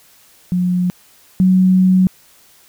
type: tone pair in turn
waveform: sine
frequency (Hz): 179.7 / 185.82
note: F3 / F#3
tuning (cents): +50 / +8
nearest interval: minor second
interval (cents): 58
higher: second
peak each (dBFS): -13 / -8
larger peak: second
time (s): 0.52-0.9 / 1.4-2.07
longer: second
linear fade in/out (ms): 0
effects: white hiss -49 dBFS RMS until 2.68 s